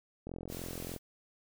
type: click train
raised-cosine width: 2 ms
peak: -28 dBFS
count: 31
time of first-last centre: 0.27-0.963 s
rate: 43.3 Hz
type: noise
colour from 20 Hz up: white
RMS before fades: -47 dBFS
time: 0.48-0.99 s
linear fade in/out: 50 ms
effects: none